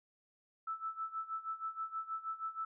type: tone with tremolo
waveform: sine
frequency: 1316 Hz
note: E6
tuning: 3 cents flat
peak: -35 dBFS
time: 0.67-2.65 s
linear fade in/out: 5 ms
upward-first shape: sine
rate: 6.3 Hz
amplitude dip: 85%
effects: none